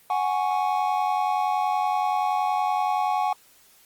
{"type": "chord", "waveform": "triangle", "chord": "F# suspended second", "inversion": "none", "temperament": "equal", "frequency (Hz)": [740, 830.6, 1108.7], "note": ["F#5", "G#5", "C#6"], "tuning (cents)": [0, 0, 0], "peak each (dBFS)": [-23, -23, -27], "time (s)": [0.1, 3.33], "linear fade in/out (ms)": 2, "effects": ["white hiss -56 dBFS RMS until 3.85 s", "Opus 32 kbps"]}